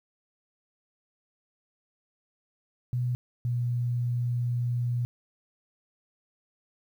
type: tone pair in turn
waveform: sine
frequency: 123.47 / 121.14 Hz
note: B2 / B2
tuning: 0 / -33 cents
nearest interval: unison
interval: 33 cents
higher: first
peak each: -25 dBFS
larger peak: neither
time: 2.93-3.15 / 3.45-5.05 s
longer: second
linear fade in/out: 0 ms
effects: 10-bit